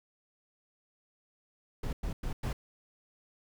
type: noise bursts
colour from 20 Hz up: brown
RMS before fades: -34 dBFS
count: 4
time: 1.83-2.53 s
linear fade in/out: 5 ms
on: 100 ms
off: 100 ms
effects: none